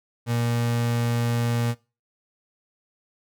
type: tone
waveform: 35% pulse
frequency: 118.4 Hz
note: A#2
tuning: 27 cents sharp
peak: -20 dBFS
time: 0.26-1.75 s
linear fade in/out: 50 ms
effects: noise-tail reverb RT60 0.3 s tail -21 dB re dry